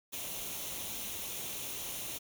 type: noise with comb filter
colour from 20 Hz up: white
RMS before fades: -40 dBFS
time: 0.12-2.19 s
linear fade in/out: 20 ms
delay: 0.31 ms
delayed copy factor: +0.55
effects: none